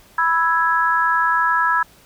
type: chord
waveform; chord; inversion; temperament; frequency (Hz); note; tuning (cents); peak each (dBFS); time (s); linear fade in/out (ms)
sine; E major; second; equal; 987.8 / 1318.5 / 1661.2; B5 / E6 / G#6; 0 / 0 / 0; -19; 0.18-1.83; 5
effects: pink hiss -50 dBFS RMS until 2.05 s